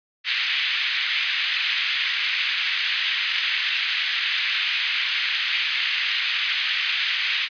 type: band-pass noise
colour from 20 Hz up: pink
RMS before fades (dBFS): -24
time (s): 0.24-7.49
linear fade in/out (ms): 50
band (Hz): 2000 to 3700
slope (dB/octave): 24
effects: resampled to 11025 Hz